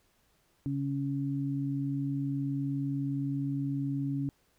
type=tone pair together; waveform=sine; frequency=138.7 / 278.1 Hz; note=C#3 / C#4; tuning=+1 / +6 cents; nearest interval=octave; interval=1205 cents; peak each=-32 / -32 dBFS; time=0.66-4.29 s; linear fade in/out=0 ms; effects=pink hiss -70 dBFS RMS until 4.58 s